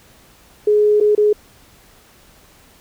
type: tone with dropouts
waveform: sine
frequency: 419.6 Hz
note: G#4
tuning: 18 cents sharp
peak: -10 dBFS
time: 0.67-1.33 s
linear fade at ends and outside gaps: 5 ms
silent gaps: 1.002-1.009 / 1.151-1.177 s
effects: pink hiss -49 dBFS RMS until 2.8 s